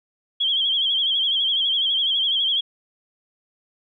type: tone with vibrato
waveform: sine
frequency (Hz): 3235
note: G#7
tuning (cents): -46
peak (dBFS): -18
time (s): 0.4-2.61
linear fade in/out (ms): 10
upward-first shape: sine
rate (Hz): 12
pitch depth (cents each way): 73
effects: none